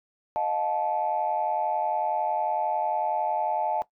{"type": "tone cluster", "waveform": "sine", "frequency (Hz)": [622, 713, 869], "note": ["D#5", "F5", "A5"], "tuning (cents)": [-1, 36, -22], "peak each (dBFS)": [-30, -29, -26], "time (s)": [0.36, 3.82], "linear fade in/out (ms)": 0, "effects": ["noise-tail reverb RT60 0.1 s tail -17 dB re dry", "tanh soft clip ceiling -16 dBFS"]}